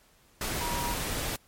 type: tone in noise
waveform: sine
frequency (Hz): 956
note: A#5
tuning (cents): +43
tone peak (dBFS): -33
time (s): 0.61-0.94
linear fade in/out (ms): 2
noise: pink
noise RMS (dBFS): -32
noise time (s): 0.41-1.36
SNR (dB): -4
effects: pink hiss -62 dBFS RMS until 1.47 s + MP3 64 kbps